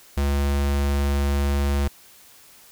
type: tone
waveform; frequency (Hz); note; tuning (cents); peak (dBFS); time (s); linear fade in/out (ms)
square; 70.5; C#2; +30; -20; 0.17-1.88; 5
effects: white hiss -50 dBFS RMS until 2.71 s